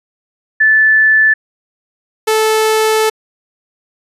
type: tone pair in turn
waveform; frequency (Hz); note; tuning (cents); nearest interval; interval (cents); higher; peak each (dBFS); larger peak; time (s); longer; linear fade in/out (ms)
sine / sawtooth; 1748 / 437; A6 / A4; -12 / -12; 2 octaves; 2400; first; -6; neither; 0.6-1.34 / 2.27-3.1; second; 10
effects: resampled to 32000 Hz